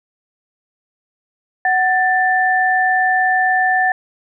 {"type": "tone pair together", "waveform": "sine", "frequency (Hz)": [745, 1771.9], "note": ["F#5", "A6"], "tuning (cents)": [12, 12], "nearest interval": "octave + minor third", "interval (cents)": 1500, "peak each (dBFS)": -15, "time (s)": [1.65, 3.92], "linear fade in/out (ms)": 2, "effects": []}